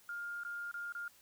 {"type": "tone with dropouts", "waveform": "sine", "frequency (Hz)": 1409, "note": "F6", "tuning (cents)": 15, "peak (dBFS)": -39, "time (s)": [0.09, 1.08], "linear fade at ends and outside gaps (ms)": 2, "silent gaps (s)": [[0.435, 0.449], [0.714, 0.741], [0.923, 0.95]], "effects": ["white hiss -64 dBFS RMS until 1.21 s"]}